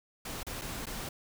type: noise with dropouts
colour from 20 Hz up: pink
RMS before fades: -39 dBFS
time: 0.25-1.09 s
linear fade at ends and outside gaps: 5 ms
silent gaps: 0.432-0.466 / 0.614-0.617 / 0.857-0.867 s
effects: none